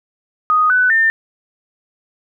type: tone with pitch steps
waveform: sine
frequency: 1244.5 / 1497.2 / 1801.1 Hz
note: D#6 / F#6 / A6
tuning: 0 / +20 / +40 cents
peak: -10 dBFS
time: 0.5-1.1 s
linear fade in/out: 0 ms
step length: 200 ms
effects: none